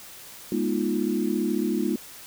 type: chord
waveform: sine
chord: F half-diminished seventh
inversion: first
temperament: equal with one note detuned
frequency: 207.7 / 242 / 311.1 / 349.2 Hz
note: Ab3 / Cb4 / Eb4 / F4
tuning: 0 / -35 / 0 / 0 cents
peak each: -28 dBFS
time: 0.52-1.96 s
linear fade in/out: 2 ms
effects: white hiss -44 dBFS RMS until 2.26 s